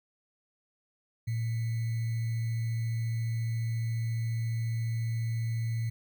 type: tone with sample-and-hold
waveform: sine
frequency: 114.3 Hz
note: A#2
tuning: 34 cents flat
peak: -28 dBFS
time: 1.27-5.9 s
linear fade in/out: 10 ms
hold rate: 2100 Hz
effects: none